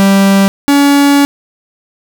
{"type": "tone pair in turn", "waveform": "45% pulse", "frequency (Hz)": [196, 283.3], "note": ["G3", "C#4"], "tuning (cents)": [0, 38], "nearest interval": "tritone", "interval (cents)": 638, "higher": "second", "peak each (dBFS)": -5, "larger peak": "neither", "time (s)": [[0, 0.48], [0.68, 1.25]], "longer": "second", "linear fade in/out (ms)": 0, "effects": []}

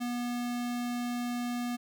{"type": "tone", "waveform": "square", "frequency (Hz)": 242.4, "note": "B3", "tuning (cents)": -32, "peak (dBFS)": -32, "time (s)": [0, 1.77], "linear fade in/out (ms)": 20, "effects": []}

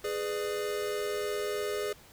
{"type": "chord", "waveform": "square", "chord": "G# diminished", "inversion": "none", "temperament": "just", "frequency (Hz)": [415.3, 498.4, 598], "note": ["G#4", "B4", "D5"], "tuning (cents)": [0, 16, 31], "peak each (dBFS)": [-33, -39, -39], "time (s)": [0.04, 1.93], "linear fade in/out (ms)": 5, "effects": ["pink hiss -55 dBFS RMS until 2.12 s"]}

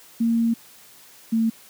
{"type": "tone pair in turn", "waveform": "sine", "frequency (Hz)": [230.3, 225.3], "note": ["A#3", "A3"], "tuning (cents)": [-21, 41], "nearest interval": "unison", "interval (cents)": 38, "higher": "first", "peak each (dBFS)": -17, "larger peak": "neither", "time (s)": [[0.2, 0.54], [1.32, 1.5]], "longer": "first", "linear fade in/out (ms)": 10, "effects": ["white hiss -49 dBFS RMS until 1.69 s", "high-pass 100 Hz 12 dB/octave"]}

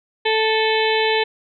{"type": "harmonic tone with a mistuned harmonic", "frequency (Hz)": 440, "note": "A4", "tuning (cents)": 0, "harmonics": [1, 2, 4, 5, 6, 7, 8, 9], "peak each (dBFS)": [-19, -22, -25, -26, -27, -27, -28, -29], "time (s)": [0.25, 1.24], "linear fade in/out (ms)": 10, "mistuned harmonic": 6, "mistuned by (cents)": -29, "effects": []}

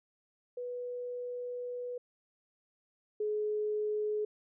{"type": "tone pair in turn", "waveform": "sine", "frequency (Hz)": [491.3, 423.3], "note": ["B4", "G#4"], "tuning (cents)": [-9, 33], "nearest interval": "minor third", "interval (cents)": 258, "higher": "first", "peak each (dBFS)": [-36, -30], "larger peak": "second", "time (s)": [[0.57, 1.98], [3.2, 4.25]], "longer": "first", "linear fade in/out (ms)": 5, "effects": []}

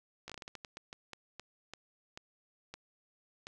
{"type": "slowing click train", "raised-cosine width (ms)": 0.2, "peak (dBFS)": -27, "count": 17, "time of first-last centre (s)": [0.28, 3.469], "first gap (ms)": 16, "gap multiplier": 1.29, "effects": []}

